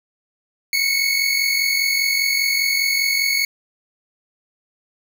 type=tone pair together; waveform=25% pulse; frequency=2182 / 2227 Hz; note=C#7 / C#7; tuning=-28 / +7 cents; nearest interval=unison; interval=35 cents; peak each=-16 dBFS; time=0.73-3.45 s; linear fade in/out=2 ms; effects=none